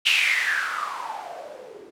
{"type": "noise with low-pass filter sweep", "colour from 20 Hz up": "violet", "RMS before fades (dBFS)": -26, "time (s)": [0.05, 1.91], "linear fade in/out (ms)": 20, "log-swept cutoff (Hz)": [2900, 360], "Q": 8.5, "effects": []}